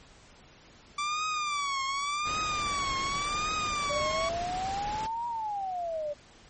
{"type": "tone with vibrato", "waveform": "sawtooth", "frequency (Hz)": 1164, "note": "D6", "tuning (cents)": -16, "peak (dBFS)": -25, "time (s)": [0.98, 4.29], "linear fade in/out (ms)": 5, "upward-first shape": "triangle", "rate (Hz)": 0.88, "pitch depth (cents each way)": 140}
{"type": "noise", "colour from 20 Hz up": "pink", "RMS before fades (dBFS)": -39, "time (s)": [2.25, 5.07], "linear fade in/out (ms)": 10}
{"type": "exponential two-way sweep", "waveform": "sine", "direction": "up then down", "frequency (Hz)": [577, 957, 577], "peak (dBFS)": -30, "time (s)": [3.89, 6.14], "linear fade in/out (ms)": 20, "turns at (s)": 5.27}
{"effects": ["pink hiss -55 dBFS RMS until 6.49 s", "MP3 32 kbps"]}